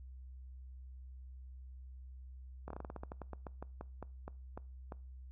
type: slowing click train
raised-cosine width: 1 ms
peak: -30 dBFS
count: 19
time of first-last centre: 2.68-4.922 s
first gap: 24 ms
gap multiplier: 1.17
effects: noise-tail reverb RT60 0.4 s tail -23 dB re dry + added 64 Hz sine -48 dBFS peak until 5.31 s